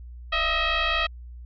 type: tone with frequency modulation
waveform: sine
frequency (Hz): 671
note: E5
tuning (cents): +31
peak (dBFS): -21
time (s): 0.32-1.07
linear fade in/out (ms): 10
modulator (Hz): 639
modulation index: 4.7
effects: added 60 Hz sine -38 dBFS peak until 1.45 s